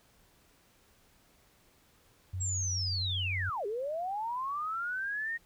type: tone with vibrato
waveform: sine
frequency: 92.5 Hz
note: F#2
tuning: in tune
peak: -33 dBFS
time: 2.33-3.5 s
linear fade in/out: 10 ms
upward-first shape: sine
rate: 1.9 Hz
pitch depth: 9 cents each way
type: linear two-way sweep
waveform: sine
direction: down then up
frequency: 7690 to 391.1 to 1875 Hz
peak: -32 dBFS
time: 2.4-5.38 s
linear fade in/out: 20 ms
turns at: 3.66 s
effects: pink hiss -65 dBFS RMS until 5.45 s